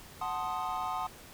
triangle chord, F# diminished seventh, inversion none, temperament equal, 740 / 880 / 1046.5 / 1244.5 Hz, F#5 / A5 / C6 / Eb6, 0 / 0 / 0 / 0 cents, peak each -35 / -36 / -36 / -36 dBFS, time 0.21-1.07 s, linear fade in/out 5 ms, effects pink hiss -51 dBFS RMS until 1.33 s

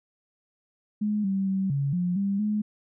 sine tone with pitch steps, 210.1 / 193.9 / 192.1 / 139.8 / 178 / 198.2 / 211 Hz, G#3 / G3 / G3 / C#3 / F3 / G3 / G#3, +20 / -19 / -35 / +15 / +33 / +19 / +28 cents, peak -23 dBFS, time 1.01-2.62 s, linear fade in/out 10 ms, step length 230 ms, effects none

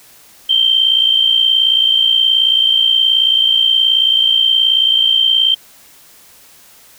sine tone with amplitude modulation, 3136 Hz, G7, in tune, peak -6 dBFS, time 0.49-5.55 s, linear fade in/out 10 ms, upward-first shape sine, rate 58.7 Hz, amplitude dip 65%, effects white hiss -44 dBFS RMS until 6.98 s

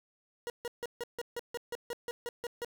40% pulse tone bursts, 477.5 Hz, A#4, 42 cents sharp, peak -34 dBFS, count 13, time 0.47-2.647 s, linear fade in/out 0 ms, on 29 ms, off 150 ms, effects none

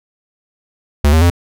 square tone with pitch steps, 73 / 79.8 / 86.6 Hz, D2 / D#2 / F2, -10 / +44 / -14 cents, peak -8 dBFS, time 1.04-1.301 s, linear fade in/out 5 ms, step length 87 ms, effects none

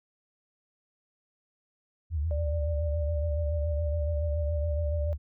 sine tone with vibrato, 77.4 Hz, D#2, 9 cents flat, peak -26 dBFS, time 2.1-5.18 s, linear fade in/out 50 ms, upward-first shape sine, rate 7.1 Hz, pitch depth 130 cents each way
sine tone with tremolo, 587.3 Hz, D5, in tune, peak -33 dBFS, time 2.31-5.13 s, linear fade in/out 0 ms, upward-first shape triangle, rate 13 Hz, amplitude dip 25%
effects none

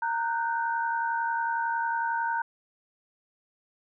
sine tone cluster, 924 / 1477 / 1548 Hz, A#5 / F#6 / G6, -16 / -3 / -22 cents, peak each -27 / -33 / -34 dBFS, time 0.02-2.42 s, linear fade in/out 5 ms, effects none

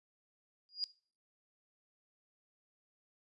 sine tone with exponential growth, 4855 Hz, D#8, 43 cents flat, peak -29 dBFS, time 0.69-0.84 s, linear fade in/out 0 ms, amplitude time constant 31 ms, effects noise-tail reverb RT60 0.4 s tail -20 dB re dry + resampled to 24000 Hz

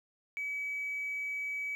sine tone with hard clipping, 2282 Hz, C#7, 50 cents sharp, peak -34 dBFS, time 0.37-1.75 s, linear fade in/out 0 ms, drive 1 dB, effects none

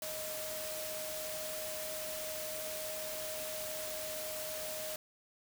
sine tone in noise, 622.3 Hz, D#5, in tune, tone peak -42 dBFS, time 0.02-4.96 s, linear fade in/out 2 ms, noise white, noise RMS -42 dBFS, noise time 0.02-4.96 s, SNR -3 dB, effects none

